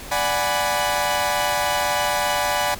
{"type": "chord", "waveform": "sawtooth", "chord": "G# half-diminished seventh", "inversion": "second", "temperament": "equal", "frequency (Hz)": [587.3, 740, 830.6, 987.8], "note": ["D5", "F#5", "G#5", "B5"], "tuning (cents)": [0, 0, 0, 0], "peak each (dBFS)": -21, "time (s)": [0.11, 2.75], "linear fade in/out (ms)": 10, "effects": ["pink hiss -36 dBFS RMS until 2.79 s", "MP3 96 kbps"]}